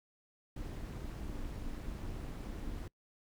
brown noise with amplitude modulation, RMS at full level -39 dBFS, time 0.56-2.88 s, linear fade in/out 5 ms, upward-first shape sine, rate 266 Hz, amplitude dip 60%, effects noise-tail reverb RT60 0.1 s tail -24 dB re dry

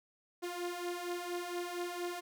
sawtooth beating tone pair, 349 / 353.3 Hz, F4 / F4, -1 / +20 cents, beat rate 4.3 Hz, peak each -38 / -35 dBFS, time 0.42-2.21 s, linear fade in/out 20 ms, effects none

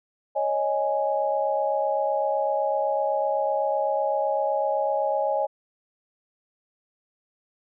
sine chord, C# suspended second, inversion none, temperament equal, 554.4 / 622.3 / 830.6 Hz, C#5 / D#5 / G#5, 0 / 0 / 0 cents, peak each -26 dBFS, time 0.35-5.47 s, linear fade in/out 20 ms, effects none

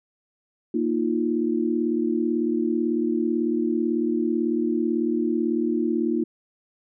sine chord, Bb suspended fourth, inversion none, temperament equal, 233.1 / 311.1 / 349.2 Hz, Bb3 / Eb4 / F4, 0 / 0 / 0 cents, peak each -25 / -25 / -25 dBFS, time 0.74-6.24 s, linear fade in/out 5 ms, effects none

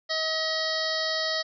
harmonic tone with a mistuned harmonic, 636 Hz, D#5, 38 cents sharp, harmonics 1 / 2 / 3 / 5 / 6 / 7 / 8 / 9, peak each -31 / -37 / -32 / -37 / -34 / -32 / -33 / -44 dBFS, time 0.09-1.43 s, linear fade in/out 20 ms, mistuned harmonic 6, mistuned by +27 cents, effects none

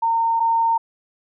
sine tone pair in turn, 915 / 915 Hz, A#5 / A#5, -32 / -32 cents, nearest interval unison, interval 0 cents, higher neither, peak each -16 / -15 dBFS, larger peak second, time 0.02-0.4 / 0.4-0.78 s, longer neither, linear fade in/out 10 ms, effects none

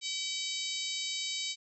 harmonic tone with a mistuned harmonic, 764 Hz, G5, 45 cents flat, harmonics 3 / 4 / 5 / 6 / 7 / 8 / 9 / 10, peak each -42 / -41 / -38 / -40 / -44 / -44 / -46 / -44 dBFS, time 0.01-1.56 s, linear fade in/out 50 ms, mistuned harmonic 7, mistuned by -24 cents, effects none

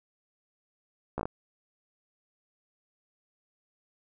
slowing click train, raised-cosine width 1 ms, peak -18 dBFS, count 5, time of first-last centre 1.18-1.255 s, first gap 14 ms, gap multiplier 1.2, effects none

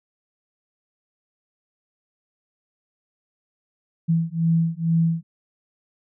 sine beating tone pair, 164 / 166.2 Hz, E3 / E3, -9 / +15 cents, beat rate 2.2 Hz, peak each -21 dBFS, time 4.08-5.23 s, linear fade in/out 20 ms, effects none

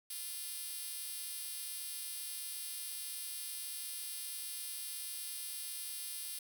5% pulse tone with high-pass filter, 348.3 Hz, F4, 5 cents flat, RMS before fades -43 dBFS, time 0.1-6.39 s, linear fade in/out 5 ms, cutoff 8200 Hz, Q 0.61, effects none

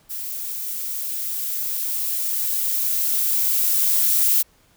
violet noise with level ramp, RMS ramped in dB -30 to -17 dBFS, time 0.09-4.43 s, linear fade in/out 20 ms, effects pink hiss -58 dBFS RMS until 4.76 s

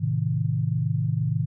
sine chord, A diminished, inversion none, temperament just, 110 / 132 / 158.4 Hz, A2 / C3 / Eb3, 0 / +16 / +31 cents, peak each -26 dBFS, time 0-1.46 s, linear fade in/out 20 ms, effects none

